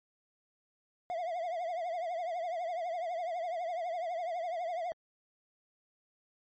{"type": "tone with vibrato", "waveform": "triangle", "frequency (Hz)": 687, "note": "F5", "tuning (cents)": -29, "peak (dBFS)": -31, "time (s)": [1.1, 4.92], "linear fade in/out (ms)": 0, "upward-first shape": "triangle", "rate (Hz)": 12, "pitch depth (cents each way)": 130, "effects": ["MP3 32 kbps"]}